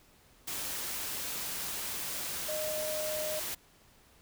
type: tone in noise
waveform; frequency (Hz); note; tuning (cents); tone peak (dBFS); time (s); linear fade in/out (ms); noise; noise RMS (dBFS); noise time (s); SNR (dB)
sine; 616; D#5; -17; -34; 2.48-3.4; 10; white; -37; 0.47-3.55; 0
effects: pink hiss -62 dBFS RMS until 4.21 s